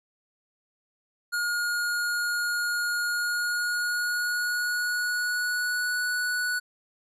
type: tone with pitch glide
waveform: square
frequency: 1431 to 1474.6 Hz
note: F6 to F#6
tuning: +42 to -6 cents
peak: -26 dBFS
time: 1.32-6.6 s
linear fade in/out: 20 ms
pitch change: +52 cents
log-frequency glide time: 3.07-6.02 s
effects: resampled to 32000 Hz